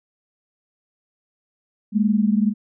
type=tone pair together; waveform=sine; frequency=205.1 / 226.6 Hz; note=G#3 / A#3; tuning=-21 / -49 cents; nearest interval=major second; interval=172 cents; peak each=-17 / -20 dBFS; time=1.92-2.54 s; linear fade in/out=50 ms; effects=none